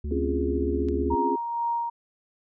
harmonic tone, 73.42 Hz, D2, in tune, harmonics 1 / 3 / 5, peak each -28 / -38 / -42 dBFS, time 0.04-1.15 s, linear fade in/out 5 ms
sine chord, Db major seventh, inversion third, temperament equal, 261.6 / 277.2 / 349.2 / 415.3 Hz, C4 / Db4 / F4 / Ab4, 0 / 0 / 0 / 0 cents, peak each -31 / -31 / -29 / -29 dBFS, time 0.11-1.36 s, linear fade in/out 5 ms
click, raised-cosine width 0.2 ms, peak -30 dBFS, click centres 0.886 s
sine tone with tremolo, 937 Hz, A#5, 9 cents sharp, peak -23 dBFS, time 1.1-1.9 s, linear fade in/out 10 ms, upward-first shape sine, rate 2.1 Hz, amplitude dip 45%
effects none

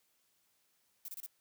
violet noise bursts, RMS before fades -44 dBFS, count 4, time 1.05-1.263 s, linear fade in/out 2 ms, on 33 ms, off 27 ms, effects white hiss -75 dBFS RMS until 1.4 s + high-pass 60 Hz 12 dB/octave

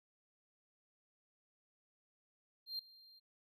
triangle tone with ADSR envelope, 4186 Hz, C8, in tune, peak -36 dBFS, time 2.66-3.2 s, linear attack 130 ms, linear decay 4 ms, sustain -22 dB, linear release 20 ms, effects none

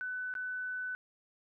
sine tone with dropouts, 1500 Hz, F#6, 23 cents sharp, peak -35 dBFS, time 0.01-0.95 s, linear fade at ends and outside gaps 0 ms, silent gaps 0.339-0.352 s, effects none

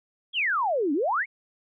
sine exponential two-way sweep, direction down then up, 3412 to 269.1 to 2333 Hz, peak -22 dBFS, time 0.33-1.26 s, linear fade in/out 50 ms, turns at 0.93 s, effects none

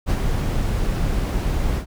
brown noise with ADSR envelope, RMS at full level -17 dBFS, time 0.06-1.86 s, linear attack 45 ms, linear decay 50 ms, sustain -4 dB, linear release 90 ms, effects none

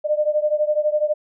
sine beating tone pair, 599 / 611 Hz, D5 / D#5, +34 / -32 cents, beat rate 12 Hz, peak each -19 / -21 dBFS, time 0.04-1.14 s, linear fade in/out 20 ms, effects none

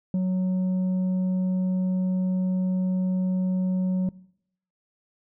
sine tone with tanh clipping, 185 Hz, F#3, in tune, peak -22 dBFS, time 0.14-4.09 s, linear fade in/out 2 ms, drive 4 dB, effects noise-tail reverb RT60 0.7 s tail -21 dB re dry

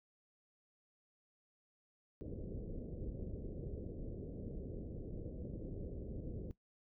pink low-pass noise, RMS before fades -45 dBFS, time 2.21-6.51 s, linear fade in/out 0 ms, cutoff 530 Hz, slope 48 dB/octave, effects noise-tail reverb RT60 0.1 s tail -17 dB re dry

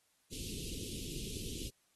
pink band-stop noise, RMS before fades -43 dBFS, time 0.31-1.7 s, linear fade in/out 20 ms, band 450 to 2700 Hz, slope 48 dB/octave, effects white hiss -74 dBFS RMS until 1.95 s + AAC 32 kbps

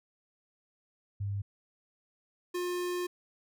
sine / square tone pair in turn, 100.2 / 356.2 Hz, G2 / F4, +38 / +34 cents, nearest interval octave + minor seventh, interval 2196 cents, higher second, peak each -31 / -32 dBFS, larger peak first, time 1.2-1.42 / 2.54-3.07 s, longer second, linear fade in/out 10 ms, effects none

